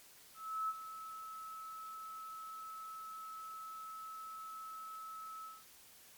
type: tone with ADSR envelope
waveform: sine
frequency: 1300 Hz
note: E6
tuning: 24 cents flat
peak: -33 dBFS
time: 0.34-5.64 s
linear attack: 350 ms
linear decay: 38 ms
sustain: -12 dB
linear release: 200 ms
effects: white hiss -60 dBFS RMS until 6.17 s + MP3 96 kbps